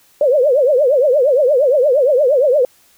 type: tone with vibrato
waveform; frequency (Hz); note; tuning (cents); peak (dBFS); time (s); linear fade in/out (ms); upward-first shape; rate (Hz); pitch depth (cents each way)
sine; 545; C#5; -29; -9; 0.21-2.65; 2; triangle; 8.6; 250
effects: white hiss -52 dBFS RMS until 2.97 s